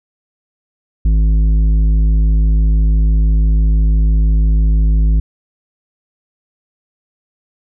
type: tone with tanh clipping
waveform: sine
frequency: 53 Hz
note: G#1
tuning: 36 cents sharp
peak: -10 dBFS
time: 1.05-5.2 s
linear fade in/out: 5 ms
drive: 9 dB
effects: none